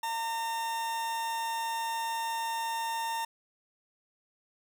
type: tone with amplitude modulation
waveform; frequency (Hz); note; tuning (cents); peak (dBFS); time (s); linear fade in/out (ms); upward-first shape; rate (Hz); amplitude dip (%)
40% pulse; 913; A#5; -36; -29; 0.03-3.25; 5; sine; 257; 25
effects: none